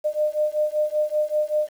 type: beating tone pair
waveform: sine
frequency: 603 / 608.2 Hz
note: D5 / D#5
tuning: +46 / -40 cents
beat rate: 5.2 Hz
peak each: -23 dBFS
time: 0.04-1.69 s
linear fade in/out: 20 ms
effects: 8-bit